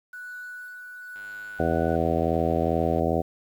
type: tone with tremolo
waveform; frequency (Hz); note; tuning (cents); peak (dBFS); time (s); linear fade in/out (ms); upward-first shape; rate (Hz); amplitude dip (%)
sine; 1480; F#6; 0; -35; 0.13-1.96; 5; sine; 1; 35
type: click train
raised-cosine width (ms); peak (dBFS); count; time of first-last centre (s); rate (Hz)
0.3; -35; 186; 1.16-2.992; 101
type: harmonic tone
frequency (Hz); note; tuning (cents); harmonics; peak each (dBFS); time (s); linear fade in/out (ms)
82.41; E2; 0; 1 / 2 / 3 / 4 / 5 / 6 / 7 / 8 / 9; -30 / -30 / -30 / -30 / -30 / -30 / -30 / -30 / -30; 1.59-3.22; 10
effects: 9-bit